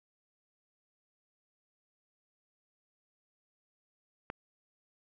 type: click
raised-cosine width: 0.5 ms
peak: -22 dBFS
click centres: 4.301 s
effects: none